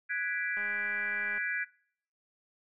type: chord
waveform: sine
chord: G# half-diminished seventh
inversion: third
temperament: equal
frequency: 1480 / 1661.2 / 1975.5 / 2349 Hz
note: F#6 / G#6 / B6 / D7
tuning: 0 / 0 / 0 / 0 cents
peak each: -38 / -33 / -37 / -39 dBFS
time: 0.09-1.65 s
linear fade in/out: 20 ms
type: click train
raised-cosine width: 0.5 ms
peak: -33 dBFS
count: 167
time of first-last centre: 0.57-1.38 s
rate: 205 Hz
effects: noise-tail reverb RT60 0.6 s tail -22 dB re dry